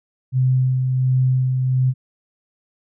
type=tone with tremolo; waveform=sine; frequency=129 Hz; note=C3; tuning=24 cents flat; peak=-13 dBFS; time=0.32-1.94 s; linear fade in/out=50 ms; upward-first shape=sine; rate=1.4 Hz; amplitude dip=35%; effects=none